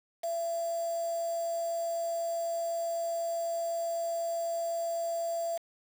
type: tone with quantisation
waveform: sine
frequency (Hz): 673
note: E5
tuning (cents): +36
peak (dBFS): -30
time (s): 0.23-5.58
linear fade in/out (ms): 10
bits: 7
effects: none